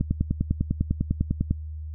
click train, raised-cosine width 5 ms, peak -10 dBFS, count 16, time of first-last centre 0.01-1.51 s, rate 10 Hz, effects noise-tail reverb RT60 0.1 s tail -25 dB re dry + added 77 Hz sine -32 dBFS peak until 1.94 s

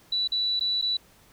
sine tone with dropouts, 3951 Hz, B7, in tune, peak -23 dBFS, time 0.12-0.97 s, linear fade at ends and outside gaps 5 ms, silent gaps 0.276-0.319 / 0.596-0.608 / 0.815-0.823 s, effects pink hiss -57 dBFS RMS until 1.32 s

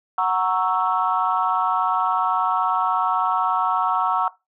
sine chord, F# dominant seventh, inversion none, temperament equal, 740 / 932.3 / 1108.7 / 1318.5 Hz, F#5 / A#5 / C#6 / E6, 0 / 0 / 0 / 0 cents, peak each -23 dBFS, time 0.18-4.28 s, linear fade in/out 2 ms, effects noise-tail reverb RT60 0.2 s tail -18 dB re dry + tanh soft clip ceiling -8 dBFS

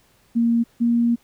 sine tone pair in turn, 233.1 / 235.5 Hz, A#3 / A#3, 0 / +18 cents, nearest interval unison, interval 18 cents, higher second, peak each -15 dBFS, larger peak neither, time 0.35-0.64 / 0.8-1.16 s, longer second, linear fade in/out 20 ms, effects pink hiss -59 dBFS RMS until 1.23 s

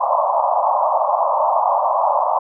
white band-pass noise, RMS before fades -17 dBFS, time 0-2.39 s, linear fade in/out 10 ms, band 570 to 1100 Hz, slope 96 dB/octave, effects none

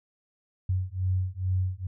sine beating tone pair, 91.7 / 94 Hz, F#2 / F#2, -15 / +28 cents, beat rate 2.3 Hz, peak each -28 / -28 dBFS, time 0.69-1.87 s, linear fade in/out 5 ms, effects none

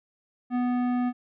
triangle tone with tanh clipping, 246.9 Hz, B3, in tune, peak -25 dBFS, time 0.5-1.13 s, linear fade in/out 50 ms, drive 18 dB, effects none

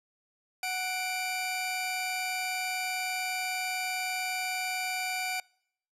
sawtooth tone pair together, 740 / 2349 Hz, F#5 / D7, 0 / 0 cents, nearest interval octave + minor sixth, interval 2000 cents, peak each -30 / -30 dBFS, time 0.63-5.4 s, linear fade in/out 2 ms, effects noise-tail reverb RT60 0.7 s tail -26 dB re dry + resampled to 32000 Hz

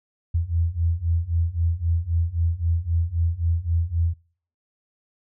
sine beating tone pair, 82 / 85.8 Hz, E2 / F2, -9 / -30 cents, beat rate 3.8 Hz, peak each -24 / -22 dBFS, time 0.34-4.14 s, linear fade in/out 10 ms, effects noise-tail reverb RT60 0.5 s tail -25 dB re dry

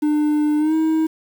triangle tone with pitch glide, 299.9 to 317.7 Hz, D4 to D#4, +36 to +36 cents, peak -13 dBFS, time 0.02-1.07 s, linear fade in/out 10 ms, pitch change +100 cents, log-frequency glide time 0.58-0.74 s, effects 7-bit

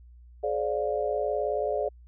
sine chord, D half-diminished seventh, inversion second, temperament just, 422.9 / 528.6 / 587.3 / 704.8 Hz, Ab4 / C5 / D5 / F5, +31 / +18 / 0 / +16 cents, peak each -30 / -33 / -29 / -33 dBFS, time 0.43-1.89 s, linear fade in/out 10 ms, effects added 60 Hz sine -48 dBFS peak until 2.07 s

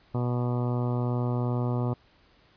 harmonic tone, 122.4 Hz, B2, 15 cents flat, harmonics 1 / 2 / 3 / 4 / 5 / 6 / 7 / 8 / 9 / 10, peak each -26 / -32 / -36 / -38 / -40 / -42 / -43 / -44 / -45 / -46 dBFS, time 0.14-1.94 s, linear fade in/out 10 ms, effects pink hiss -61 dBFS RMS until 2.56 s + resampled to 11025 Hz

